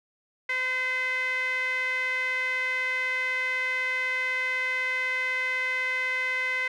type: tone with band-pass filter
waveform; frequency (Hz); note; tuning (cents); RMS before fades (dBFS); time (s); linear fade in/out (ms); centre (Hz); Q
sawtooth; 512; C5; -38; -28; 0.49-6.68; 5; 2000; 6.2
effects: none